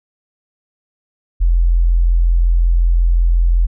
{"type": "tone", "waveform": "sine", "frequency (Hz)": 42.75, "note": "F1", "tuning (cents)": -36, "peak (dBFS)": -9, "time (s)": [1.4, 3.67], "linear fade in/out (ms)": 20, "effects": []}